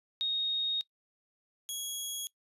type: tone pair in turn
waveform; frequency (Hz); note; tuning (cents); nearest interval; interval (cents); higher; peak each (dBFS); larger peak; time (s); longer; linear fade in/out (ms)
sine / 15% pulse; 3729 / 3322; A#7 / G#7; 0 / 0; major second; 200; first; -28; neither; 0.21-0.81 / 1.69-2.27; first; 0
effects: noise-tail reverb RT60 0.1 s tail -21 dB re dry + resampled to 32000 Hz